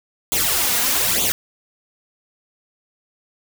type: noise with flanger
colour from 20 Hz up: white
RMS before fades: -19 dBFS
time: 0.32-1.32 s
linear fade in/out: 0 ms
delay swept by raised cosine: 0.28 to 4.28 ms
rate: 1.1 Hz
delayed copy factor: +0.8
effects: none